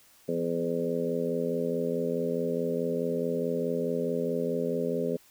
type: harmonic tone with a mistuned harmonic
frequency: 84.7 Hz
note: E2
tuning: 48 cents sharp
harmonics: 2 / 3 / 4 / 5 / 6 / 7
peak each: -35 / -33 / -41 / -31 / -32 / -38 dBFS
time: 0.28-5.17 s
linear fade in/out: 10 ms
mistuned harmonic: 3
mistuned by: -30 cents
effects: white hiss -59 dBFS RMS until 5.3 s